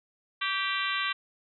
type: harmonic tone with a mistuned harmonic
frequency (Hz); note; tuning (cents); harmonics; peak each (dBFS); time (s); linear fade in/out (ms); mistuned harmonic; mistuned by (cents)
392; G4; 0; 3 / 4 / 5 / 6 / 7 / 8 / 9 / 10; -33 / -34 / -35 / -36 / -36 / -37 / -38 / -38; 0.41-1.13; 10; 3; -36
effects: none